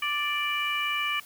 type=harmonic tone; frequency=587.3 Hz; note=D5; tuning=in tune; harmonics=2 / 3 / 4 / 5; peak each=-31 / -35 / -29 / -32 dBFS; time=0.02-1.2 s; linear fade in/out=5 ms; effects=white hiss -50 dBFS RMS until 1.25 s